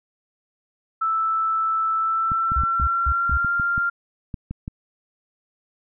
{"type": "tone with pitch glide", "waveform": "sine", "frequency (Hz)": [1318.5, 1392.1], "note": ["E6", "F6"], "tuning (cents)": [0, -6], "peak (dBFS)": -19, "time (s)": [1.01, 3.9], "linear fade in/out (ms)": 10, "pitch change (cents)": 94, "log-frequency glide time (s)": [1.98, 3.51]}
{"type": "clicks", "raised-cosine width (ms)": 5, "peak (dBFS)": -17, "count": 11, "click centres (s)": [2.318, 2.519, 2.636, 2.799, 3.296, 3.447, 3.598, 3.779, 4.342, 4.51, 4.679]}
{"type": "tone bursts", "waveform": "sine", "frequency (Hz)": 65.41, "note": "C2", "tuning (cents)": 0, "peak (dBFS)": -19, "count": 4, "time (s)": [2.56, 3.374], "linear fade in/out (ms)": 5, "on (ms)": 61, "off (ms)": 190}
{"effects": []}